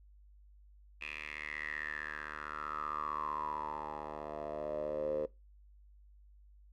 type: tone with band-pass filter sweep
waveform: 10% pulse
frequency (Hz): 75.5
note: D2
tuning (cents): +48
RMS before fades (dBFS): -40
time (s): 1.01-5.26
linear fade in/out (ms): 5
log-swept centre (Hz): 2500 to 500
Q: 9.4
effects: noise-tail reverb RT60 0.2 s tail -20 dB re dry + added 50 Hz sine -57 dBFS peak until 6.72 s